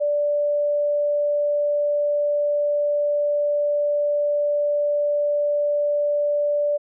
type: tone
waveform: sine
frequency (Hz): 585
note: D5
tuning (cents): -7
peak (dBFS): -18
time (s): 0-6.78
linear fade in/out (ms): 20
effects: none